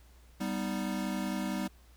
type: chord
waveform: square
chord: G augmented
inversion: none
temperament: equal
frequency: 196 / 246.9 / 311.1 Hz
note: G3 / B3 / D#4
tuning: 0 / 0 / 0 cents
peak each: -35 / -38 / -39 dBFS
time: 0.4-1.68 s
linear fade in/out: 10 ms
effects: added 60 Hz sine -56 dBFS peak until 1.96 s + pink hiss -64 dBFS RMS until 1.96 s

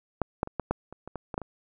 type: clicks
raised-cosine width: 1 ms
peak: -11 / -11 / -23 / -14 / -11 / -28 / -26 / -20 / -20 / -14 / -24 dBFS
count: 11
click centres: 0.217 / 0.431 / 0.474 / 0.597 / 0.71 / 0.926 / 1.076 / 1.157 / 1.342 / 1.379 / 1.417 s
effects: none

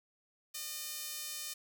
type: tone with high-pass filter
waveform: sawtooth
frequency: 607 Hz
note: D#5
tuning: 43 cents flat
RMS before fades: -42 dBFS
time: 0.54-1.54 s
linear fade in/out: 10 ms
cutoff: 4800 Hz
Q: 0.62
effects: none

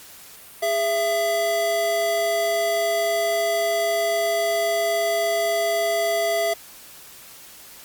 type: tone pair together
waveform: square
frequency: 410.2 / 669.1 Hz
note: G#4 / E5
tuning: -21 / +26 cents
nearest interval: minor sixth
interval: 847 cents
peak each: -29 / -21 dBFS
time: 0.62-6.54 s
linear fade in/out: 10 ms
effects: white hiss -44 dBFS RMS until 7.84 s + Opus 48 kbps

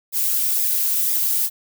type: noise with flanger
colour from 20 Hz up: violet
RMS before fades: -20 dBFS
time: 0.12-1.5 s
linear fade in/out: 50 ms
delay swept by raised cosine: 0.68 to 3.48 ms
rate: 2 Hz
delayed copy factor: -0.75
effects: none

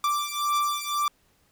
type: beating tone pair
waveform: 45% pulse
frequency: 1173 / 1174.9 Hz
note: D6 / D6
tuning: -2 / 0 cents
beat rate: 1.9 Hz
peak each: -27 dBFS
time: 0.04-1.08 s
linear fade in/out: 2 ms
effects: pink hiss -65 dBFS RMS until 1.51 s

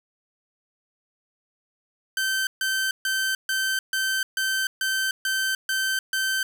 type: tone bursts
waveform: sawtooth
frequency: 1547 Hz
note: G6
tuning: 23 cents flat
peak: -19 dBFS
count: 10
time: 2.17-6.43 s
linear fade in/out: 2 ms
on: 300 ms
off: 140 ms
effects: none

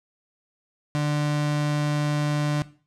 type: tone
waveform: 35% pulse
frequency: 148.1 Hz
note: D3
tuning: 15 cents sharp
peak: -20 dBFS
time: 0.95-2.62 s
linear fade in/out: 0 ms
effects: noise-tail reverb RT60 0.4 s tail -17 dB re dry + low-pass 8000 Hz 12 dB/octave

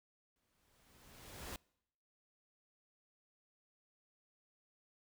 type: noise with exponential growth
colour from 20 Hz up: pink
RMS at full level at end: -45 dBFS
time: 0.36-1.56 s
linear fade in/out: 1 ms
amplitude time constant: 260 ms
effects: noise-tail reverb RT60 0.8 s tail -26 dB re dry

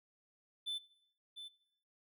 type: tone with echo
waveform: triangle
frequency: 3520 Hz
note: A7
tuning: in tune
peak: -35 dBFS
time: 0.66-0.79 s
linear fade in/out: 20 ms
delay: 700 ms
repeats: 1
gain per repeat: -9 dB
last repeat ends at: 1.49 s
effects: noise-tail reverb RT60 0.8 s tail -20 dB re dry

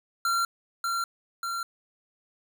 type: tone with echo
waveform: square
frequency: 1371 Hz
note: F6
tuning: 32 cents flat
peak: -24 dBFS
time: 0.25-0.45 s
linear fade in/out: 2 ms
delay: 590 ms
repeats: 2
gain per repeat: -3 dB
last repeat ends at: 1.63 s
effects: none

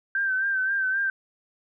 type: tone with vibrato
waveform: sine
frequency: 1559 Hz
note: G6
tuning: 10 cents flat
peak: -22 dBFS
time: 0.15-1.1 s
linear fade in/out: 2 ms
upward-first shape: sine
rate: 3.8 Hz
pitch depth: 48 cents each way
effects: none

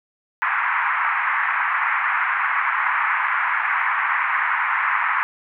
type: band-pass noise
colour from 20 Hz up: pink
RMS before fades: -21 dBFS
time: 0.42-5.23 s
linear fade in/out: 0 ms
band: 940 to 2200 Hz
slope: 48 dB/octave
effects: none

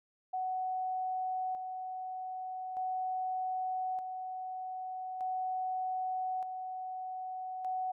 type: tone with tremolo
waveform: sine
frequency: 745 Hz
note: F#5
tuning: 12 cents sharp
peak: -32 dBFS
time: 0.33-7.92 s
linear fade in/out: 10 ms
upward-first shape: square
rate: 0.41 Hz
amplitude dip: 45%
effects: none

